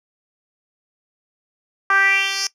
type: tone with band-pass filter sweep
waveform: 10% pulse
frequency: 391.3 Hz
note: G4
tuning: 3 cents flat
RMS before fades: -18 dBFS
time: 1.9-2.47 s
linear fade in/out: 2 ms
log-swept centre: 1300 to 5600 Hz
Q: 4.1
effects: noise-tail reverb RT60 0.1 s tail -18 dB re dry

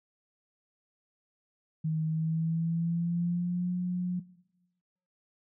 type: tone with pitch glide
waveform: sine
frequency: 158 to 179.41 Hz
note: D#3 to F3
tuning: +27 to +47 cents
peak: -27 dBFS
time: 1.84-4.2 s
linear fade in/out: 10 ms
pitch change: +220 cents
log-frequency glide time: 2.06-3.71 s
effects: noise-tail reverb RT60 1.0 s tail -20 dB re dry

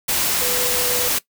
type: tone in noise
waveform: sine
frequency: 493.9 Hz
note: B4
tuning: in tune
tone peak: -26 dBFS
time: 0.41-1.09 s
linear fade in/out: 10 ms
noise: white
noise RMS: -20 dBFS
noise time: 0.08-1.19 s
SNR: -9 dB
effects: noise-tail reverb RT60 0.1 s tail -19 dB re dry

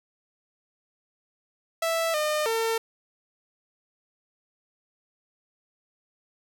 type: tone with pitch steps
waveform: sawtooth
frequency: 659 / 607 / 452.2 Hz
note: E5 / D#5 / A4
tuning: -1 / -43 / +47 cents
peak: -20 dBFS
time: 1.82-2.78 s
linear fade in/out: 5 ms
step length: 320 ms
effects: none

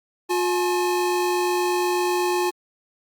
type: tone pair together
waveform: square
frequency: 357.4 / 850 Hz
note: F4 / G#5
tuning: +40 / +40 cents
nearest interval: octave + minor third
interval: 1500 cents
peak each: -22 / -26 dBFS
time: 0.29-2.51 s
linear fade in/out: 20 ms
effects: Opus 48 kbps

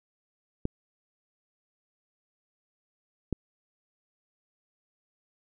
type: clicks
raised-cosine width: 3 ms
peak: -15 dBFS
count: 2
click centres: 0.654 / 3.327 s
effects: none

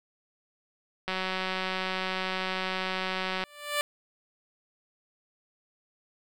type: click train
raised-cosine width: 0.3 ms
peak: -15 dBFS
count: 442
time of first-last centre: 1.08-3.438 s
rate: 187 Hz
type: tone with exponential growth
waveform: 10% pulse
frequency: 587.3 Hz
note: D5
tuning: in tune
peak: -15 dBFS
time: 3.38-3.81 s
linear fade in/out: 0 ms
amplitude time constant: 92 ms
effects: none

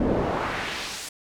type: noise with band-pass filter sweep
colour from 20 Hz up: brown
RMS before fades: -27 dBFS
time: 0-1.09 s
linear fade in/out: 5 ms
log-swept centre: 320 to 8800 Hz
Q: 1
effects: none

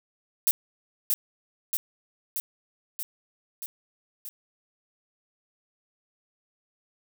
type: noise with echo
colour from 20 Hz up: violet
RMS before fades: -21 dBFS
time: 0.47-0.51 s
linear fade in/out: 0 ms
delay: 630 ms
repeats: 6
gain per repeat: -3 dB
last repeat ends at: 4.29 s
effects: none

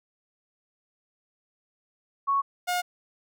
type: tone pair in turn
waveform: sine / sawtooth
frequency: 1108.7 / 716 Hz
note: C#6 / F5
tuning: 0 / +43 cents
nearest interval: minor sixth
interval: 757 cents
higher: first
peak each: -21 dBFS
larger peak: neither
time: 2.27-2.42 / 2.67-2.82 s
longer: neither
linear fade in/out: 20 ms
effects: none

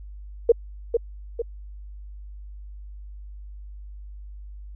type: tone with echo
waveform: sine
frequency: 466.2 Hz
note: A#4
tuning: in tune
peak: -10 dBFS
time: 0.49-0.52 s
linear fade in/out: 5 ms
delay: 450 ms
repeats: 2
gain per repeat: -6 dB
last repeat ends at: 1.42 s
effects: added 50 Hz sine -37 dBFS peak until 4.75 s

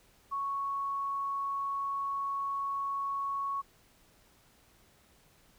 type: tone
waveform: sine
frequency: 1108.7 Hz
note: C#6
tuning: in tune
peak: -31 dBFS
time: 0.31-3.62 s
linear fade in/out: 20 ms
effects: pink hiss -64 dBFS RMS until 5.58 s

